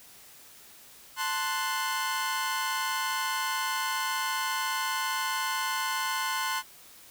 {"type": "chord", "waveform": "sawtooth", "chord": "F# diminished", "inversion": "first", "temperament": "equal", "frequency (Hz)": [880, 1046.5, 1480], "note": ["A5", "C6", "F#6"], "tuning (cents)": [0, 0, 0], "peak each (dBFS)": [-31, -27, -30], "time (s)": [1.16, 6.63], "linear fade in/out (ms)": 50, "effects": ["white hiss -52 dBFS RMS until 7.1 s"]}